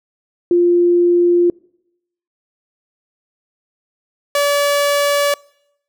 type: tone pair in turn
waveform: sine / sawtooth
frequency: 349.2 / 573.8 Hz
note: F4 / D5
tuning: 0 / -40 cents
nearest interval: major sixth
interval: 860 cents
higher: second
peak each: -9 dBFS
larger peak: neither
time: 0.51-1.5 / 4.35-5.34 s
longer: neither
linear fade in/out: 2 ms
effects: noise-tail reverb RT60 0.8 s tail -26 dB re dry